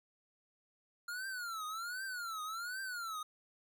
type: tone with vibrato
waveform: square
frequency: 1396.9 Hz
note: F6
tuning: in tune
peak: -40 dBFS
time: 1.08-3.23 s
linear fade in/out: 5 ms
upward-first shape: triangle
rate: 1.3 Hz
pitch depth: 220 cents each way
effects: none